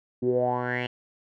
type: tone with low-pass filter sweep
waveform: 10% pulse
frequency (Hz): 123.47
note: B2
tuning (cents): 0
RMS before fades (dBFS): -26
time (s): 0.22-0.87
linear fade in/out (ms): 10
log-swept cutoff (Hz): 300 to 2900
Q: 7.4
effects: none